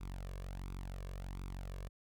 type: tone with flanger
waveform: sawtooth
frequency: 46.25 Hz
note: F#1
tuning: in tune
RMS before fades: -44 dBFS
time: 0-1.89 s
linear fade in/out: 20 ms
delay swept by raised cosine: 0.82 to 1.82 ms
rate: 1.4 Hz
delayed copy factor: +0.65
effects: none